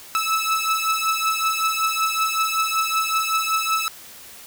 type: beating tone pair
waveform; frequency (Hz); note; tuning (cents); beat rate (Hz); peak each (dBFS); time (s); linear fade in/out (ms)
sawtooth; 1304 / 1309.3; E6 / E6; -19 / -12; 5.3; -19; 0.15-3.88; 0
effects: white hiss -42 dBFS RMS until 4.46 s